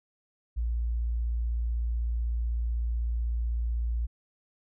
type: tone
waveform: sine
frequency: 58 Hz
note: A#1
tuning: 8 cents flat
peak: -26 dBFS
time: 0.56-4.07 s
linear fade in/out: 20 ms
effects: none